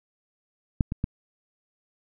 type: clicks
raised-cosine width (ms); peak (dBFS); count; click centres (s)
5; -8 / -16 / -13; 3; 0.808 / 0.921 / 1.041
effects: none